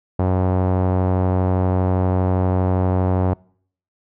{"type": "tone with low-pass filter", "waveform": "sawtooth", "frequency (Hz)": 92.5, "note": "F#2", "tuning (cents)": 0, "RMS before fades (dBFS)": -18, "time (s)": [0.19, 3.34], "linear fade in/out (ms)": 5, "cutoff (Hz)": 800, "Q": 1.5, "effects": ["noise-tail reverb RT60 0.6 s tail -26 dB re dry"]}